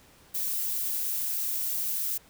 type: noise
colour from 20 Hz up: violet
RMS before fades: -30 dBFS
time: 0.34-2.18 s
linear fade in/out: 10 ms
effects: pink hiss -57 dBFS RMS until 2.29 s